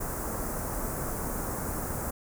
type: band-stop noise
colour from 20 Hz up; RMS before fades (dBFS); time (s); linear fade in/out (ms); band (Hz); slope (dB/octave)
pink; -33; 0-2.11; 10; 1500 to 7400; 24
effects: none